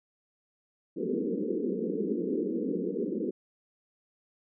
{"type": "band-pass noise", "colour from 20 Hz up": "white", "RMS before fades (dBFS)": -31, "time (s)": [0.96, 3.31], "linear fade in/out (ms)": 10, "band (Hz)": [180, 480], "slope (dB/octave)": 96, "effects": []}